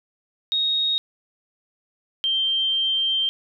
sine tone pair in turn, 3750 / 3148 Hz, A#7 / G7, +10 / +7 cents, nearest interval minor third, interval 303 cents, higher first, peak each -19 dBFS, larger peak neither, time 0.52-0.98 / 2.24-3.29 s, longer second, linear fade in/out 0 ms, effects none

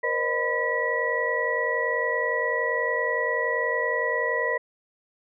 sine tone cluster, 472.4 / 523 / 610 / 1000 / 1937 Hz, A#4 / C5 / D#5 / B5 / B6, +23 / -1 / -34 / +21 / -34 cents, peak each -29 / -31 / -31 / -31 / -26 dBFS, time 0.03-4.58 s, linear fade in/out 10 ms, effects none

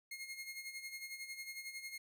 sawtooth tone with tremolo, 2146 Hz, C7, 43 cents sharp, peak -39 dBFS, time 0.11-1.98 s, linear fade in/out 5 ms, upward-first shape sine, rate 11 Hz, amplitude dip 65%, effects none

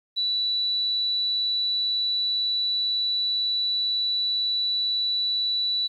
sine tone, 3951 Hz, B7, in tune, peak -22 dBFS, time 0.16-5.88 s, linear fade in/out 20 ms, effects 10-bit

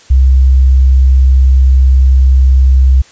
sine tone, 65.41 Hz, C2, in tune, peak -3 dBFS, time 0.1-3.02 s, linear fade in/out 10 ms, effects white hiss -41 dBFS RMS until 3.11 s + resampled to 16000 Hz

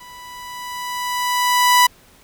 sawtooth tone with level ramp, 987.8 Hz, B5, in tune, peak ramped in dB -35 to -5 dBFS, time 0-1.87 s, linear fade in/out 10 ms, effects pink hiss -50 dBFS RMS until 2.23 s

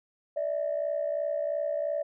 sine tone pair together, 584.1 / 647 Hz, D5 / E5, -10 / -32 cents, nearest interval major second, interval 178 cents, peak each -28 / -31 dBFS, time 0.36-2.03 s, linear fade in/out 10 ms, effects tanh soft clip ceiling -21 dBFS

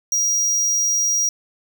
square tone, 5730 Hz, F8, 44 cents sharp, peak -17 dBFS, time 0.12-1.29 s, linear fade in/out 2 ms, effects none

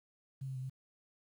sine tone with pitch steps, 134.3 / 132.6 / 128.9 / 131.7 Hz, C3 / C3 / C3 / C3, +46 / +23 / -26 / +12 cents, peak -38 dBFS, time 0.41-0.698 s, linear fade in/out 10 ms, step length 72 ms, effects 11-bit

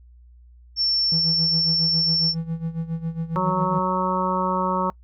sine tone, 5420 Hz, E8, 47 cents sharp, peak -18 dBFS, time 0.76-2.35 s, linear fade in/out 50 ms
triangle tone with tremolo, 164.1 Hz, E3, 8 cents flat, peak -20 dBFS, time 1.12-3.79 s, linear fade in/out 2 ms, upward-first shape sine, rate 7.3 Hz, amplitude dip 80%
harmonic tone, 185 Hz, F#3, in tune, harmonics 1 / 2 / 3 / 5 / 6 / 7, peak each -26 / -31 / -28 / -25 / -26 / -30 dBFS, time 3.36-4.9 s, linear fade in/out 0 ms
effects noise-tail reverb RT60 0.1 s tail -25 dB re dry + added 60 Hz sine -46 dBFS peak until 5.03 s

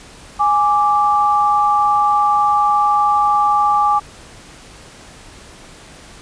sine tone pair together, 829 / 1172.4 Hz, G#5 / D6, -3 / -3 cents, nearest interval tritone, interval 600 cents, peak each -14 dBFS, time 0.39-4 s, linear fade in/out 20 ms, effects pink hiss -40 dBFS RMS until 6.21 s + resampled to 22050 Hz

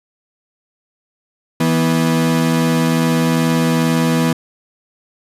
35% pulse tone pair together, 162.9 / 245.4 Hz, E3 / B3, -20 / -11 cents, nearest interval perfect fifth, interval 709 cents, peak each -14 dBFS, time 1.6-4.33 s, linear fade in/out 5 ms, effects resampled to 32000 Hz

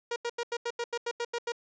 sawtooth tone bursts, 473.6 Hz, A#4, 27 cents sharp, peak -26 dBFS, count 11, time 0.11-1.521 s, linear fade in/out 5 ms, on 51 ms, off 85 ms, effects resampled to 16000 Hz + 11-bit

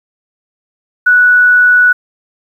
sine tone, 1475 Hz, F#6, 6 cents flat, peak -4 dBFS, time 1.06-1.93 s, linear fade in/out 10 ms, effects 7-bit

